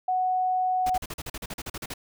sine tone, 740 Hz, F#5, in tune, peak -22 dBFS, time 0.08-0.98 s, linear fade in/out 5 ms
pink noise bursts, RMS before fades -35 dBFS, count 14, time 0.86-1.939 s, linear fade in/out 5 ms, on 39 ms, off 41 ms
effects none

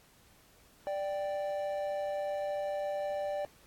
triangle tone pair together, 588 / 781.7 Hz, D5 / G5, +2 / -5 cents, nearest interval perfect fourth, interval 493 cents, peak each -31 / -37 dBFS, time 0.87-3.45 s, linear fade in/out 0 ms, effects pink hiss -62 dBFS RMS until 3.66 s + AAC 64 kbps

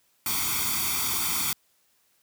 white noise with comb filter, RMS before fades -27 dBFS, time 0.26-1.53 s, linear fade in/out 2 ms, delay 0.87 ms, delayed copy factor +0.95, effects white hiss -67 dBFS RMS until 2.22 s + high-pass 60 Hz 12 dB/octave

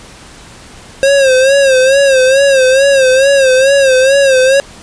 square tone with vibrato, 536 Hz, C5, 42 cents sharp, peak -6 dBFS, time 1.03-4.6 s, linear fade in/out 0 ms, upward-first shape sine, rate 2.3 Hz, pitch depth 77 cents each way, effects pink hiss -35 dBFS RMS until 4.82 s + resampled to 22050 Hz

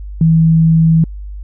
sine tone, 162.4 Hz, E3, 26 cents flat, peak -6 dBFS, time 0.21-1.04 s, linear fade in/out 2 ms, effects added 50 Hz sine -24 dBFS peak until 1.43 s

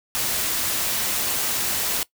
white noise, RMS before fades -24 dBFS, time 0.15-2.03 s, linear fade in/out 0 ms, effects noise-tail reverb RT60 0.1 s tail -20 dB re dry

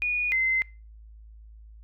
sine tone pair in turn, 2456 / 2065 Hz, D#7 / C7, -23 / -23 cents, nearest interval minor third, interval 300 cents, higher first, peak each -23 / -21 dBFS, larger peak second, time 0.02-0.32 / 0.32-0.62 s, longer neither, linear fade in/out 0 ms, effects noise-tail reverb RT60 0.3 s tail -23 dB re dry + added 54 Hz sine -45 dBFS peak until 1.83 s

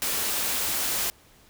white band-stop noise, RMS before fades -27 dBFS, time 0.02-1.1 s, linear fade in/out 0 ms, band 110 to 160 Hz, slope 96 dB/octave, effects pink hiss -56 dBFS RMS until 1.49 s

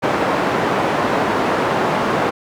white band-pass noise, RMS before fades -18 dBFS, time 0.02-2.31 s, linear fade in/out 20 ms, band 150 to 1000 Hz, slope 12 dB/octave, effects none

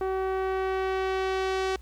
sawtooth tone with low-pass filter sweep, 379.9 Hz, F#4, 46 cents sharp, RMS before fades -28 dBFS, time 0.01-1.76 s, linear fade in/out 2 ms, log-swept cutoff 1100 to 5700 Hz, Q 0.75, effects added 60 Hz sine -43 dBFS peak until 1.81 s + pink hiss -60 dBFS RMS until 1.81 s

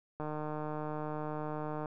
click train, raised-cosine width 1 ms, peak -25 dBFS, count 253, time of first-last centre 0.2-1.858 s, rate 152 Hz, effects none

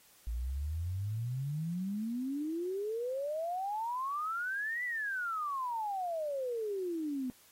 sine exponential two-way sweep, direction up then down, 55 to 2002 to 247 Hz, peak -33 dBFS, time 0.27-7.3 s, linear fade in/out 0 ms, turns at 4.84 s, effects white hiss -62 dBFS RMS until 7.51 s + AAC 48 kbps

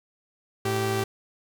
sawtooth tone pair together, 109.3 / 389.1 Hz, A2 / G4, -11 / -13 cents, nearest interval octave + minor seventh, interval 2198 cents, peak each -24 / -22 dBFS, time 0.65-1.04 s, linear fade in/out 5 ms, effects none

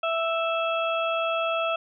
harmonic tone, 659.3 Hz, E5, in tune, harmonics 1 / 2 / 4 / 5, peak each -26 / -28 / -31 / -36 dBFS, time 0.03-1.76 s, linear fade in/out 5 ms, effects none

